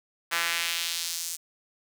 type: tone with high-pass filter sweep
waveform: sawtooth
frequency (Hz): 168.9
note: E3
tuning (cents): +42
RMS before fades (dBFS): -30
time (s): 0.31-1.37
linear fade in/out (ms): 20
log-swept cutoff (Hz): 1500 to 7200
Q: 1.3
effects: none